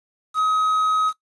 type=tone with quantisation; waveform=triangle; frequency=1268 Hz; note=D#6; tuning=32 cents sharp; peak=-15 dBFS; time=0.34-1.13 s; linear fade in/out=50 ms; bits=7; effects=noise-tail reverb RT60 0.1 s tail -18 dB re dry + resampled to 24000 Hz